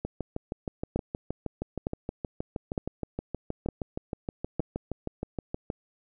two click trains, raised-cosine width 2 ms, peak -14 / -18 dBFS, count 5 / 37, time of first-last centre 0.96-4.596 / 0.05-5.701 s, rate 1.1 / 6.37 Hz, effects none

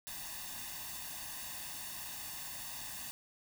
white noise with comb filter, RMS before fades -44 dBFS, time 0.07-3.11 s, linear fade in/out 0 ms, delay 1.1 ms, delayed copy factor +0.8, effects none

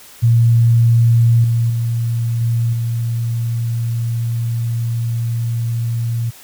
sine tone with level steps, 116.54 Hz, A#2, in tune, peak -8 / -12 / -15 / -13 / -16 dBFS, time 0.22-6.31 s, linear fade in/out 20 ms, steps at 1.44 / 1.7 / 2.41 / 2.73 s, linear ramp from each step 2 ms, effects white hiss -41 dBFS RMS until 6.43 s

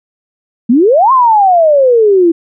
sine exponential two-way sweep, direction up then down, 219.8 to 1081 to 325.7 Hz, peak -4 dBFS, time 0.69-2.32 s, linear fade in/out 10 ms, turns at 1.12 s, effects none

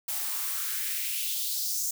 blue noise with high-pass filter sweep, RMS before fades -31 dBFS, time 0.08-1.91 s, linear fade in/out 5 ms, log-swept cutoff 670 to 6700 Hz, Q 2.6, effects none

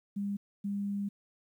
sine tone bursts at uneven times, 201.2 Hz, G3, 45 cents sharp, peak -31 dBFS, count 2, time 0.16-0.37 / 0.64-1.09 s, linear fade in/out 10 ms, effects 11-bit

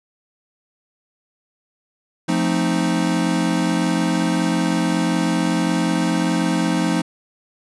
square chord, F dominant seventh, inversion none, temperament equal, 174.61 / 220 / 261.6 / 311.1 Hz, F3 / A3 / C4 / Eb4, 0 / 0 / 0 / 0 cents, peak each -22 / -25 / -25 / -23 dBFS, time 2.28-7.02 s, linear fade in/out 10 ms, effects resampled to 24000 Hz + 9-bit

